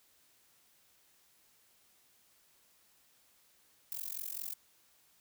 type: noise with amplitude modulation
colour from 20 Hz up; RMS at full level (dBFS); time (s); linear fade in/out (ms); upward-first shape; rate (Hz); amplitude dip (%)
violet; -37; 3.92-4.54; 0; sine; 44.8; 100
effects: white hiss -68 dBFS RMS until 5.2 s